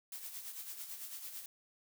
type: noise with tremolo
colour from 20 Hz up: blue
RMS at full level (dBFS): -44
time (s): 0.12-1.46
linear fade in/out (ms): 2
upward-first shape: sine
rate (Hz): 9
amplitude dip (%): 55
effects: none

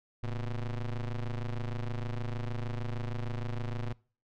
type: ring-modulated tone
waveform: square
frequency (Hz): 61.74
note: B1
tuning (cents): 0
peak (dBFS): -30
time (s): 0.23-3.93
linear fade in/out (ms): 5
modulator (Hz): 48.5
effects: noise-tail reverb RT60 0.4 s tail -24 dB re dry + low-pass 4000 Hz 12 dB/octave

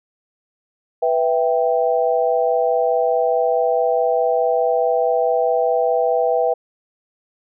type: chord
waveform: sine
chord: E minor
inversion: second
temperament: equal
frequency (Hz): 493.9 / 659.3 / 784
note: B4 / E5 / G5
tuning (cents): 0 / 0 / 0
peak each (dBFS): -18 / -19 / -21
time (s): 1.02-6.54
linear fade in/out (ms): 10
effects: none

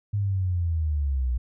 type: linear sweep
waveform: sine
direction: down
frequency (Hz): 103.83 to 59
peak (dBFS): -22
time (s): 0.13-1.38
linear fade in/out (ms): 10
effects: none

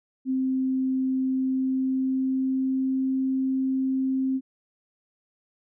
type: tone with pitch glide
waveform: sine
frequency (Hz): 261.6 to 263.9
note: C4 to C4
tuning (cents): 0 to +15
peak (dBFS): -22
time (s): 0.25-4.41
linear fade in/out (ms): 50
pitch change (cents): +15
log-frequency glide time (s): 1.27-3.16
effects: none

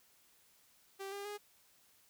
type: tone with pitch steps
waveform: sawtooth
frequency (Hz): 390.6 / 401.8 / 413.3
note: G4 / G4 / G#4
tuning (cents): -6 / +43 / -8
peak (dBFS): -38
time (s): 0.99-1.38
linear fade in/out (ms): 20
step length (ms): 130
effects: white hiss -68 dBFS RMS until 2.09 s

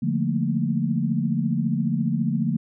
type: chord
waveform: sine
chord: Bb major seventh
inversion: first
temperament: just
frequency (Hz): 145.68 / 174.81 / 218.5 / 233.1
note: D3 / F3 / A3 / Bb3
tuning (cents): -14 / +2 / -12 / 0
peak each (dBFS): -26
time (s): 0.02-2.57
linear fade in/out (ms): 10
effects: none

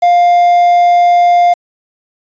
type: tone with quantisation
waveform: triangle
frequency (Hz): 702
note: F5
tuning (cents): +9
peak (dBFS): -3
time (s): 0.02-1.54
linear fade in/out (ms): 10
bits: 5
effects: resampled to 16000 Hz

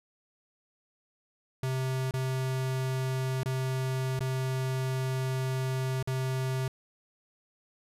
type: tone with dropouts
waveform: square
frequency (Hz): 130.81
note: C3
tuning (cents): 0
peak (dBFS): -29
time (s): 1.63-6.68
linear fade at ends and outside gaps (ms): 2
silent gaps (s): 2.11-2.138 / 3.433-3.458 / 4.192-4.206 / 6.027-6.074
effects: resampled to 32000 Hz

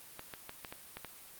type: clicks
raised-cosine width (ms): 0.3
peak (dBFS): -26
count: 7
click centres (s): 0.194 / 0.338 / 0.494 / 0.648 / 0.725 / 0.97 / 1.047
effects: white hiss -53 dBFS RMS until 1.39 s + Opus 32 kbps

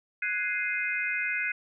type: chord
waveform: sine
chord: Ab dominant seventh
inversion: third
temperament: equal with one note detuned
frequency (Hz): 1480 / 1661.2 / 2093 / 2501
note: Gb6 / Ab6 / C7 / Eb7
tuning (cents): 0 / 0 / 0 / +8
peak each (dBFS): -33 / -36 / -31 / -32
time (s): 0.22-1.52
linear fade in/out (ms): 5
effects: none

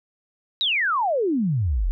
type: exponential sweep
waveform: sine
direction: down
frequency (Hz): 3970 to 36.71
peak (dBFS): -19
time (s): 0.61-1.91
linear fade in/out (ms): 0
effects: none

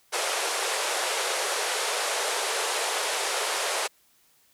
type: band-pass noise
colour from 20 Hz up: pink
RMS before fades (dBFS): -28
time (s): 0.12-3.88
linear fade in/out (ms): 20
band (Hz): 410 to 11000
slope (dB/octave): 48
effects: white hiss -63 dBFS RMS until 4.53 s

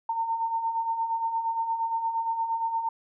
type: beating tone pair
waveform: sine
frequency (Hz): 903 / 911.6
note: A5 / A#5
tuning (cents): +45 / -39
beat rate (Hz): 8.6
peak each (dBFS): -34 / -26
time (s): 0.09-2.89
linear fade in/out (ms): 5
effects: none

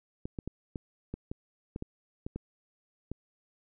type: clicks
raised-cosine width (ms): 3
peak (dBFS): -23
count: 11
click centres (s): 0.255 / 0.388 / 0.476 / 0.758 / 1.14 / 1.315 / 1.761 / 1.824 / 2.265 / 2.36 / 3.116
effects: none

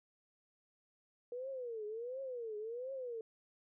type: tone with vibrato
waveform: sine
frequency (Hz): 476.2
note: A#4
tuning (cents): +37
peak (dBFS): -40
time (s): 1.32-3.21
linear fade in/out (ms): 2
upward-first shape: triangle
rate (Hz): 1.4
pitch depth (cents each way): 240
effects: none

